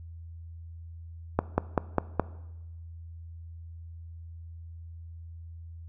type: slowing click train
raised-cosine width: 1 ms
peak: -8 dBFS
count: 5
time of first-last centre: 1.39-2.197 s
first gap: 190 ms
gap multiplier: 1.04
effects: noise-tail reverb RT60 1.0 s tail -18 dB re dry + added 83 Hz sine -41 dBFS peak until 5.88 s